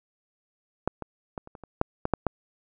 clicks, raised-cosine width 1 ms, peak -10 / -20 / -19 / -30 / -29 / -28 / -7 / -12 / -7 / -9 dBFS, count 10, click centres 0.876 / 1.023 / 1.378 / 1.474 / 1.552 / 1.637 / 1.814 / 2.054 / 2.137 / 2.267 s, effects none

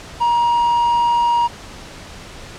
triangle tone, 948 Hz, A#5, 29 cents sharp, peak -11 dBFS, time 0.2-1.48 s, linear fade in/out 20 ms, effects pink hiss -36 dBFS RMS until 2.58 s + low-pass 7000 Hz 12 dB/octave

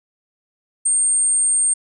sine tone, 8630 Hz, C#9, 47 cents flat, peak -14 dBFS, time 0.85-1.74 s, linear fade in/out 10 ms, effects none

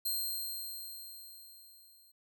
5% pulse tone with level ramp, 4186 Hz, C8, in tune, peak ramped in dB -24 to -54 dBFS, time 0.05-2.12 s, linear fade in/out 10 ms, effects none

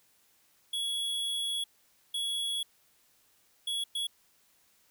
square tone bursts at uneven times, 3359 Hz, G#7, 19 cents sharp, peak -31 dBFS, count 4, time 0.73-1.64 / 2.14-2.63 / 3.67-3.84 / 3.95-4.07 s, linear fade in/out 5 ms, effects white hiss -67 dBFS RMS until 4.9 s

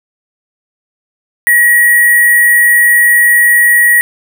sine tone with sample-and-hold, 1905 Hz, A#6, 37 cents sharp, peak -4 dBFS, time 1.47-4.01 s, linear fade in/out 0 ms, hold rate 11025 Hz, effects none

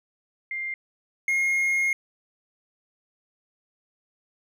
sine / triangle tone pair in turn, 2100 / 2145 Hz, C7 / C7, +6 / +42 cents, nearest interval unison, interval 36 cents, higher second, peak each -28 / -19 dBFS, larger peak second, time 0.51-0.74 / 1.28-1.93 s, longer second, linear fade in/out 2 ms, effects none

